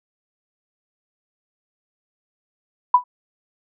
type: tone with exponential decay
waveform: sine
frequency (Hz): 989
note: B5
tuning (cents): +2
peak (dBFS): -5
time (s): 2.94-3.04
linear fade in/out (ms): 5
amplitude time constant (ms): 21
effects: none